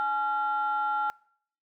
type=tone pair together; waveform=sine; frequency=843 / 1375.8 Hz; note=G#5 / F6; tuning=+26 / -26 cents; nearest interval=minor sixth; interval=848 cents; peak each=-27 dBFS; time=0-1.1 s; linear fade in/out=0 ms; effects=noise-tail reverb RT60 0.6 s tail -25 dB re dry + tanh soft clip ceiling -19 dBFS